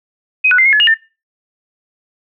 sine tone with pitch steps, 2519 / 1477 / 2085 / 2156 / 1708 / 2857 / 1795 Hz, D#7 / F#6 / C7 / C#7 / G#6 / F7 / A6, +21 / -3 / -7 / -49 / +48 / +39 / +34 cents, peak -7 dBFS, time 0.44-0.944 s, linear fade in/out 10 ms, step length 72 ms, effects noise-tail reverb RT60 0.3 s tail -22 dB re dry

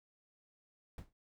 brown noise with exponential decay, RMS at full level -42 dBFS, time 0.98-1.13 s, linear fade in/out 2 ms, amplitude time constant 31 ms, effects none

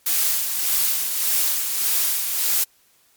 blue noise with tremolo, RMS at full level -19 dBFS, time 0.06-2.64 s, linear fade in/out 5 ms, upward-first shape sine, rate 1.7 Hz, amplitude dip 45%, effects white hiss -59 dBFS RMS until 3.16 s + MP3 96 kbps

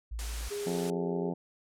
sine tone, 55.8 Hz, A1, 25 cents sharp, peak -34 dBFS, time 0.11-0.49 s, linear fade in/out 10 ms
white noise, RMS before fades -41 dBFS, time 0.19-0.9 s, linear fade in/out 0 ms
sine tone with pitch glide, 409.6 to 405.1 Hz, G#4 to G#4, -24 to -43 cents, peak -33 dBFS, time 0.5-1.31 s, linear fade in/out 20 ms, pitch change -19 cents, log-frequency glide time 0.87-1.1 s
harmonic tone, 87.4 Hz, F2, 2 cents sharp, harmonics 2 / 3 / 4 / 5 / 6 / 7 / 8 / 9 / 10, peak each -34 / -38 / -40 / -42 / -44 / -45 / -46 / -47 / -48 dBFS, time 0.66-1.34 s, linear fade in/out 10 ms
effects low-pass 10000 Hz 12 dB/octave

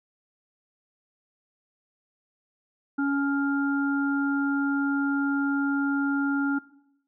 harmonic tone, 279.9 Hz, C#4, 17 cents sharp, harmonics 1 / 3 / 5, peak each -23 / -37 / -31 dBFS, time 2.98-6.59 s, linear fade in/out 10 ms, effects noise-tail reverb RT60 0.8 s tail -19 dB re dry

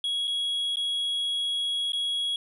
triangle tone with dropouts, 3325 Hz, G#7, 1 cent sharp, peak -24 dBFS, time 0.04-2.36 s, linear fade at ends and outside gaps 2 ms, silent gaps 0.273-0.277 / 0.758-0.769 / 1.921-1.932 s, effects resampled to 24000 Hz

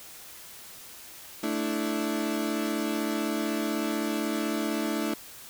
35% pulse chord, A suspended fourth, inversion none, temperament equal, 220 / 293.7 / 329.6 Hz, A3 / D4 / E4, 0 / 0 / 0 cents, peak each -30 dBFS, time 1.43-5.14 s, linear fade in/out 5 ms, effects white hiss -46 dBFS RMS until 5.49 s

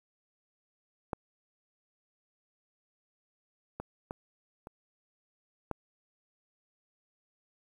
clicks, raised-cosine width 1 ms, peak -18 / -23 / -23 / -30 / -19 dBFS, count 5, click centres 1.132 / 3.8 / 4.109 / 4.671 / 5.713 s, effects 9-bit

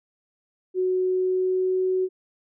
sine tone with pitch glide, 369.7 to 372.5 Hz, F#4 to F#4, -1 to +12 cents, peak -20 dBFS, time 0.74-2.09 s, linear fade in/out 50 ms, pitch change +13 cents, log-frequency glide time 1.03-1.84 s, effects none

